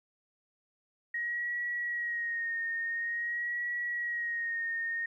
sine tone with vibrato, 1883 Hz, A#6, 17 cents sharp, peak -31 dBFS, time 1.14-5.06 s, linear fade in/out 5 ms, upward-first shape sine, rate 0.48 Hz, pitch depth 40 cents each way, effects 12-bit

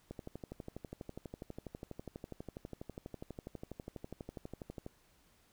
click train, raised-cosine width 2 ms, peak -30 dBFS, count 59, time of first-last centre 0.11-4.864 s, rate 12.2 Hz, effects pink hiss -69 dBFS RMS until 5.52 s

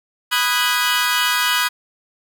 20% pulse chord, G# minor seventh, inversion first, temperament equal with one note detuned, 987.8 / 1244.5 / 1480 / 1640.2 Hz, B5 / D#6 / F#6 / G#6, 0 / 0 / 0 / -22 cents, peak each -17 dBFS, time 0.31-1.69 s, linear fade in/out 20 ms, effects none

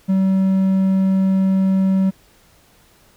triangle tone, 191 Hz, G3, 45 cents flat, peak -11 dBFS, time 0.08-2.11 s, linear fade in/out 20 ms, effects pink hiss -53 dBFS RMS until 3.16 s

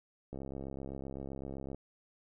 click train, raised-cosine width 2 ms, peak -29 dBFS, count 97, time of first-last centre 0.33-1.746 s, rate 67.8 Hz, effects none

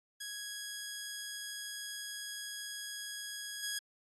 10% pulse tone with level steps, 1661.2 Hz, G#6, in tune, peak -32 / -27 dBFS, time 0.2-3.79 s, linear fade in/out 10 ms, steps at 3.62 s, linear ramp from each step 20 ms, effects AAC 32 kbps

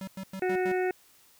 square tone bursts, 191.1 Hz, G3, 44 cents flat, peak -36 dBFS, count 5, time 0.01-0.718 s, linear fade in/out 2 ms, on 64 ms, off 97 ms
harmonic tone, 367.9 Hz, F#4, 10 cents flat, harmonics 1 / 2 / 4 / 5 / 6 / 7, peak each -26 / -33 / -39 / -38 / -42 / -45 dBFS, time 0.42-0.91 s, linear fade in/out 2 ms
effects white hiss -60 dBFS RMS until 1.39 s

